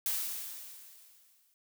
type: noise with exponential decay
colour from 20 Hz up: blue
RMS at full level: -31 dBFS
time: 0.06-1.54 s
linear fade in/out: 1 ms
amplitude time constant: 320 ms
effects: none